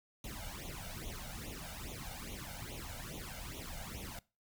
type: noise with flanger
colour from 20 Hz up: pink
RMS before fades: -45 dBFS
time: 0.24-4.19 s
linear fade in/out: 2 ms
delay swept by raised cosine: 0.3 to 1.4 ms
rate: 2.4 Hz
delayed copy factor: +0.9
effects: noise-tail reverb RT60 0.3 s tail -22 dB re dry